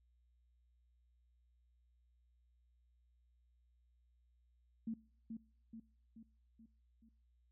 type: tone with echo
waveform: sine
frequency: 225.6 Hz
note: A3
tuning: 44 cents sharp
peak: -38 dBFS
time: 4.87-4.94 s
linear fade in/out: 5 ms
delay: 430 ms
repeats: 5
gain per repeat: -5 dB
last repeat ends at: 7.09 s
effects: noise-tail reverb RT60 0.6 s tail -24 dB re dry + added 60 Hz sine -70 dBFS peak until 7.51 s